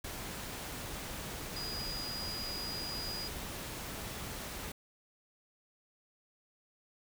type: tone in noise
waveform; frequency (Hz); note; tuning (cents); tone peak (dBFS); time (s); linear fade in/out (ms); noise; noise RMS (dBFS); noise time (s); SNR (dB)
sine; 4900; D#8; -27; -39; 1.56-3.28; 5; pink; -42; 0.04-4.72; 0
effects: none